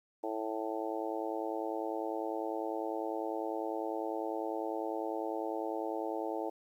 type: harmonic tone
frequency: 110 Hz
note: A2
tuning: in tune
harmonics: 3 / 4 / 5 / 6 / 7 / 8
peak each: -39 / -40 / -41 / -42 / -42 / -43 dBFS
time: 0.23-6.5 s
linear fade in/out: 10 ms
effects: 11-bit